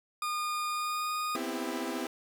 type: tone with pitch glide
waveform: 40% pulse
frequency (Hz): 1218 to 1232.2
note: D#6 to D#6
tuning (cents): -37 to -17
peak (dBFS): -30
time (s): 0.22-1.36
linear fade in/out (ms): 2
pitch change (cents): +20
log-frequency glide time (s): 0.68-1.11
type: chord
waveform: sawtooth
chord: C major seventh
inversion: third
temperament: equal with one note detuned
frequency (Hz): 246.9 / 261.6 / 329.6 / 400.5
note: B3 / C4 / E4 / G4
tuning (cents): 0 / 0 / 0 / +37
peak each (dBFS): -36 / -34 / -33 / -36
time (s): 1.35-2.07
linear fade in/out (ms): 2
effects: none